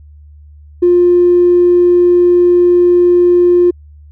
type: tone with tanh clipping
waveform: triangle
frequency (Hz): 352.9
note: F4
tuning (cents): +18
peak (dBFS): -5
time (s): 0.82-3.71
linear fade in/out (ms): 10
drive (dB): 4
effects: added 74 Hz sine -35 dBFS peak until 4.11 s